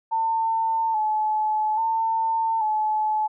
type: tone with vibrato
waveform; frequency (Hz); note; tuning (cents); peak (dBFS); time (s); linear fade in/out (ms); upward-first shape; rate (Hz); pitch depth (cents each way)
sine; 879; A5; -2; -20; 0.11-3.28; 20; square; 0.6; 39
effects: none